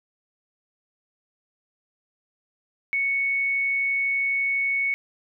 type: tone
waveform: sine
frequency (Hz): 2217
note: C#7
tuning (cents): 0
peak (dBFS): -21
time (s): 2.93-4.94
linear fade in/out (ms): 0
effects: none